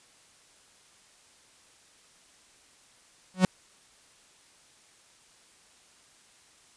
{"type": "tone with exponential growth", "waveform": "45% pulse", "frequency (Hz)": 185, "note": "F#3", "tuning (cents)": 0, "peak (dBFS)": -14, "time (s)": [3.34, 3.45], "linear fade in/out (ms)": 2, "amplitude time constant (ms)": 22, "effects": ["white hiss -59 dBFS RMS until 6.76 s", "resampled to 22050 Hz"]}